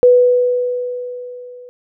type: tone with level ramp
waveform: sine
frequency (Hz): 493.9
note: B4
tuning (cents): 0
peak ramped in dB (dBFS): -4 to -34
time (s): 0.03-1.69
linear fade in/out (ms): 0
effects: none